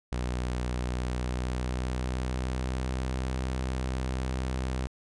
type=tone with pitch glide; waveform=sawtooth; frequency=61.74 to 64.21 Hz; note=B1 to C2; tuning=0 to -32 cents; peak=-25 dBFS; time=0.12-4.87 s; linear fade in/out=0 ms; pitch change=+68 cents; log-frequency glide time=0.83-3.09 s; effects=resampled to 22050 Hz